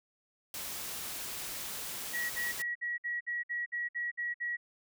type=noise; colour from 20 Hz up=white; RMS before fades=-40 dBFS; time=0.54-2.62 s; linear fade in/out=2 ms
type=tone bursts; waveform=sine; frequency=1917 Hz; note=A#6; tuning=48 cents sharp; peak=-32 dBFS; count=11; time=2.13-4.57 s; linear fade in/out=20 ms; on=170 ms; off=57 ms
effects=none